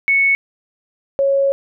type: tone pair in turn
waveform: sine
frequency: 2211 / 551.2 Hz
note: C#7 / C#5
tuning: -5 / -10 cents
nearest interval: 2 octaves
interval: 2405 cents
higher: first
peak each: -11 / -12 dBFS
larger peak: first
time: 0.08-0.35 / 1.19-1.52 s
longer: second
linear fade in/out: 0 ms
effects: none